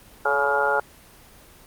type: harmonic tone with a mistuned harmonic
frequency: 141.2 Hz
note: C#3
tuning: 32 cents sharp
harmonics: 3 / 4 / 5 / 6 / 7 / 8 / 9 / 10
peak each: -27 / -25 / -32 / -23 / -32 / -34 / -33 / -23 dBFS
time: 0.25-0.8 s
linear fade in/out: 5 ms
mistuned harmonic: 3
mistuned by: +22 cents
effects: pink hiss -49 dBFS RMS until 1.66 s + Opus 24 kbps